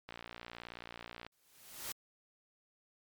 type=click train; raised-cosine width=0.3 ms; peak=-29 dBFS; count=70; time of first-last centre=0.09-1.265 s; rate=58.7 Hz
type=noise with exponential growth; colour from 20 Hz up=white; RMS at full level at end=-39 dBFS; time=1.32-1.92 s; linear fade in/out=2 ms; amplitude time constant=130 ms
effects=MP3 96 kbps